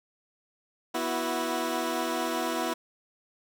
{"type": "chord", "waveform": "15% pulse", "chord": "B suspended fourth", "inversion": "none", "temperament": "equal with one note detuned", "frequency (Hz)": [245.1, 329.6, 370], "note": ["B3", "E4", "F#4"], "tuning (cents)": [-13, 0, 0], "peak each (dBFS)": [-27, -24, -28], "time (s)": [0.94, 2.74], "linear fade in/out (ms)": 10, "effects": []}